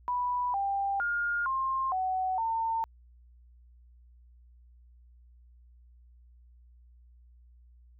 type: tone with pitch steps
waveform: sine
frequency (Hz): 985 / 792 / 1417 / 1061 / 749 / 905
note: B5 / G5 / F6 / C6 / F#5 / A5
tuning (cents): -5 / +18 / +25 / +24 / +21 / +48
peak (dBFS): -27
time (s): 0.08-2.84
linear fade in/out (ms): 0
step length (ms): 460
effects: added 60 Hz sine -54 dBFS peak until 7.99 s